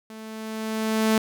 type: tone with level ramp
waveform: sawtooth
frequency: 219.6 Hz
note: A3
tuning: 3 cents flat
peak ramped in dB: -35 to -13 dBFS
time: 0.1-1.18 s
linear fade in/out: 2 ms
effects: none